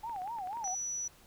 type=tone with vibrato; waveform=sine; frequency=830 Hz; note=G#5; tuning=1 cent flat; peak=-36 dBFS; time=0.03-0.75 s; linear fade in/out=10 ms; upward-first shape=sine; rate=4.1 Hz; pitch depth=230 cents each way
type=clicks; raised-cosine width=0.5 ms; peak=-36 dBFS; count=10; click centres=0.096 / 0.162 / 0.219 / 0.276 / 0.386 / 0.473 / 0.53 / 0.571 / 0.641 / 0.676 s
type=tone; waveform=sine; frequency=5910 Hz; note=F#8; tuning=3 cents flat; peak=-34 dBFS; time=0.64-1.08 s; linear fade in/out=5 ms
effects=pink hiss -60 dBFS RMS until 1.26 s